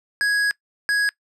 square tone bursts at uneven times, 1661.2 Hz, G#6, in tune, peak -18 dBFS, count 2, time 0.21-0.51 / 0.89-1.09 s, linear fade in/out 0 ms, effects noise-tail reverb RT60 0.1 s tail -22 dB re dry + low-pass 8000 Hz 12 dB/octave

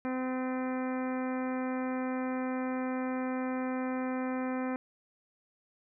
harmonic tone with a mistuned harmonic, 256.8 Hz, C4, 32 cents flat, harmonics 1 / 2 / 3 / 4 / 5 / 6 / 7 / 8 / 9, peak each -32 / -38 / -42 / -44 / -46 / -48 / -49 / -50 / -51 dBFS, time 0.05-4.76 s, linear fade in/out 0 ms, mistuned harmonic 9, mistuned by +53 cents, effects none

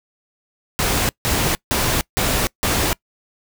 pink noise bursts, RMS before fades -19 dBFS, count 5, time 0.79-2.93 s, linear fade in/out 0 ms, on 300 ms, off 160 ms, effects noise-tail reverb RT60 0.1 s tail -24 dB re dry

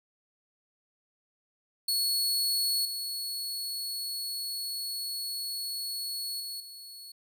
sawtooth tone with level steps, 4377 Hz, C#8, 23 cents flat, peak -23 / -30 / -33 / -41 dBFS, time 1.88-7.12 s, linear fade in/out 5 ms, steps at 2.85 / 6.4 / 6.6 s, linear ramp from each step 2 ms, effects none

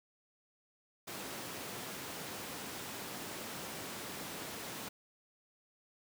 pink high-pass noise, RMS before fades -44 dBFS, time 1.07-4.89 s, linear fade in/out 10 ms, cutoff 170 Hz, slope 12 dB/octave, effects none

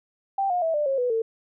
sine tone with pitch steps, 784 / 714.8 / 651.7 / 594.2 / 541.7 / 493.9 / 450.3 Hz, G5 / F5 / E5 / D5 / C#5 / B4 / A4, 0 / +40 / -20 / +20 / -40 / 0 / +40 cents, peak -21 dBFS, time 0.38-1.22 s, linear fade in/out 5 ms, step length 120 ms, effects none

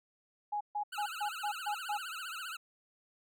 sine tone bursts, 830.6 Hz, G#5, in tune, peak -32 dBFS, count 7, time 0.52-1.976 s, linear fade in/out 10 ms, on 88 ms, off 140 ms
25% pulse tone with vibrato, 1396.9 Hz, F6, in tune, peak -36 dBFS, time 0.92-2.57 s, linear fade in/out 10 ms, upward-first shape triangle, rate 15 Hz, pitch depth 190 cents each way
effects none

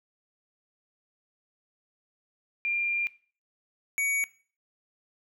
sine / square tone pair in turn, 2392 / 2250 Hz, D7 / C#7, +31 / +25 cents, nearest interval minor second, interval 106 cents, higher first, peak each -26 / -26 dBFS, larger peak neither, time 2.65-3.07 / 3.98-4.24 s, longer first, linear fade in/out 0 ms, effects noise-tail reverb RT60 0.4 s tail -18 dB re dry

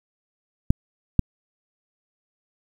clicks, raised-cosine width 5 ms, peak -3 dBFS, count 2, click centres 0.705 / 1.193 s, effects 7-bit

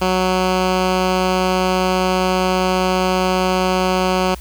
10% pulse tone with low-pass filter, 185 Hz, F#3, in tune, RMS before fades -17 dBFS, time 0.01-4.35 s, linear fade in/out 10 ms, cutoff 5500 Hz, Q 0.81, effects added 60 Hz sine -32 dBFS peak until 4.4 s + white hiss -43 dBFS RMS until 4.4 s

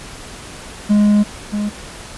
triangle tone pair in turn, 207.7 / 207.7 Hz, G#3 / G#3, 0 / 0 cents, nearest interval unison, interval 0 cents, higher neither, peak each -7 / -15 dBFS, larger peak first, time 0.89-1.24 / 1.52-1.7 s, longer first, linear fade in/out 20 ms, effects pink hiss -34 dBFS RMS until 2.17 s + resampled to 24000 Hz

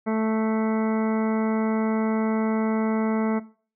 harmonic tone, 220 Hz, A3, in tune, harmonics 1 / 2 / 3 / 4 / 5 / 6 / 7 / 9 / 10, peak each -23 / -28 / -31 / -34 / -38 / -38 / -43 / -41 / -44 dBFS, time 0.06-3.4 s, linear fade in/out 20 ms, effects noise-tail reverb RT60 0.4 s tail -18 dB re dry

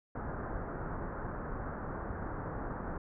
pink low-pass noise, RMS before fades -39 dBFS, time 0.15-2.98 s, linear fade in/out 5 ms, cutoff 1600 Hz, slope 48 dB/octave, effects none

